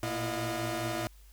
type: tone cluster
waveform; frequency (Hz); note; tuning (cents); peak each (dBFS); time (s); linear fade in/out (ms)
sawtooth; 113.9 / 118.7 / 333.3 / 613 / 717; A#2 / A#2 / E4 / D#5 / F5; -40 / +32 / +19 / -26 / +45; -37 / -35 / -32 / -34 / -35; 0.03-1.07; 0
effects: added 50 Hz sine -52 dBFS peak until 1.32 s + white hiss -63 dBFS RMS until 1.32 s